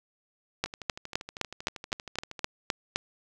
two click trains, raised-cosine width 0.2 ms, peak -9 / -22 dBFS, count 10 / 23, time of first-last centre 0.64-2.96 / 0.66-2.392 s, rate 3.88 / 12.7 Hz, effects none

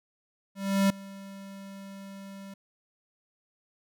square tone with ADSR envelope, 196 Hz, G3, in tune, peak -20 dBFS, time 0.55-2.54 s, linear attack 350 ms, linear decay 4 ms, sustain -22 dB, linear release 5 ms, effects none

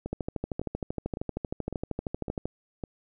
two click trains, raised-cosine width 2 ms, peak -20 / -17 dBFS, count 6 / 31, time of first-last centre 0.06-2.838 / 0.13-2.456 s, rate 1.8 / 12.9 Hz, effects none

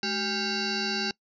sine tone with frequency modulation, 2166 Hz, C#7, 41 cents flat, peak -26 dBFS, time 0.03-1.11 s, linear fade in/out 2 ms, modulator 595 Hz, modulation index 5.1, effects noise-tail reverb RT60 0.1 s tail -23 dB re dry

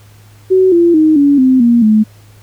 sine tone with pitch steps, 375.2 / 342.1 / 311.9 / 284.3 / 259.2 / 236.4 / 215.5 Hz, F#4 / F4 / D#4 / C#4 / C4 / A#3 / A3, +24 / -36 / +4 / +44 / -16 / +24 / -36 cents, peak -5 dBFS, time 0.5-2.04 s, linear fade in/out 20 ms, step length 220 ms, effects added 104 Hz sine -39 dBFS peak until 2.42 s + pink hiss -47 dBFS RMS until 2.42 s

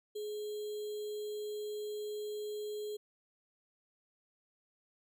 sine tone with sample-and-hold, 421 Hz, G#4, 24 cents sharp, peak -37 dBFS, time 0.15-2.97 s, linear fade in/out 10 ms, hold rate 3675 Hz, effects none

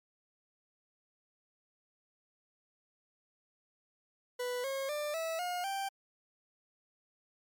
40% pulse tone with pitch steps, 493.9 / 541.7 / 594.2 / 651.7 / 714.8 / 784 Hz, B4 / C#5 / D5 / E5 / F5 / G5, 0 / -40 / +20 / -20 / +40 / 0 cents, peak -33 dBFS, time 4.39-5.89 s, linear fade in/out 10 ms, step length 250 ms, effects MP3 96 kbps

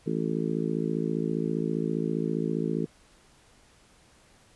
harmonic tone, 55 Hz, A1, in tune, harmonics 3 / 4 / 5 / 6 / 7 / 8, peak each -31 / -32 / -33 / -34 / -34 / -35 dBFS, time 0.06-2.86 s, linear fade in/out 10 ms, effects pink hiss -59 dBFS RMS until 4.55 s + resampled to 24000 Hz

